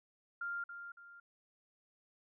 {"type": "tone with echo", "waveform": "sine", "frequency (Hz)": 1396.9, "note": "F6", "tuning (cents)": 0, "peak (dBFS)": -37, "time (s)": [0.41, 0.64], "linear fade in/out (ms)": 5, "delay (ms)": 280, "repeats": 2, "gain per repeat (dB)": -8, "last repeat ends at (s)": 1.2, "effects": []}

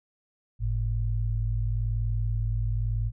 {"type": "tone pair together", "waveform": "sine", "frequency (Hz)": [49.05, 110], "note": ["G1", "A2"], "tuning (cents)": [2, 0], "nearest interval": "octave + major second", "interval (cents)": 1398, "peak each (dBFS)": -27, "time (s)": [0.59, 3.12], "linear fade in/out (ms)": 50, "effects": []}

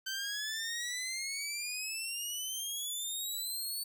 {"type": "exponential sweep", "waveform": "15% pulse", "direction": "up", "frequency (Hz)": [1538, 4500], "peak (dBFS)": -29, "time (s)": [0.06, 3.84], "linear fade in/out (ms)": 10, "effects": []}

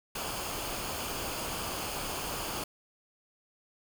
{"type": "noise with comb filter", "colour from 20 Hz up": "pink", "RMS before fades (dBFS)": -36, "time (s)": [0.15, 2.64], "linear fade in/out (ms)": 5, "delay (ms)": 0.52, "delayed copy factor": -0.5, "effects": []}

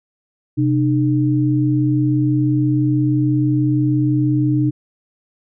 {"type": "tone pair together", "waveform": "sine", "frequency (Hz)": [128.9, 302.8], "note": ["C3", "D#4"], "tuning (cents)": [-26, -47], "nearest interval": "octave + minor third", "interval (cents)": 1479, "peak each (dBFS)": -16, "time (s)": [0.57, 4.71], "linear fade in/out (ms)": 20, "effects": []}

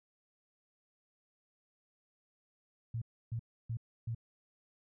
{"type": "tone bursts", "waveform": "sine", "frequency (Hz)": 115, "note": "A#2", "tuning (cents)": -23, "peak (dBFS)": -34, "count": 4, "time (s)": [2.94, 4.148], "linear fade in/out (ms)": 5, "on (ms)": 77, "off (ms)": 300, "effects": []}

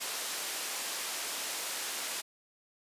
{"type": "band-pass noise", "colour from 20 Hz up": "white", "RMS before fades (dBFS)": -37, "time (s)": [0, 2.22], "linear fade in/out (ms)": 20, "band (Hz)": [370, 9600], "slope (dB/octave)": 12, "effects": ["resampled to 32000 Hz"]}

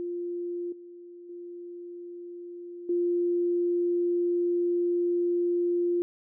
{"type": "tone with level steps", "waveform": "sine", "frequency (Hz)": 349.2, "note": "F4", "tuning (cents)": 0, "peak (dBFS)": [-30, -43, -38, -23], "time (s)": [0, 6.02], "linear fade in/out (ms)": 0, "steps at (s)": [0.72, 1.29, 2.89], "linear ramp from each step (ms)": 5, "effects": []}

